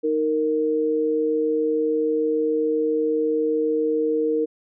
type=tone pair together; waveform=sine; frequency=311.1 / 463.4 Hz; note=D#4 / A#4; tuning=0 / -10 cents; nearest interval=perfect fifth; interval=690 cents; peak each=-24 / -20 dBFS; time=0.03-4.46 s; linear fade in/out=20 ms; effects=none